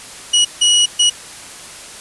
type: tone bursts at uneven times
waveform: sawtooth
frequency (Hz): 2917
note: F#7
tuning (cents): -25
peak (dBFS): -6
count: 3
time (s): 0.33-0.45 / 0.61-0.86 / 0.99-1.1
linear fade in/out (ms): 10
effects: white hiss -34 dBFS RMS until 2 s + resampled to 24000 Hz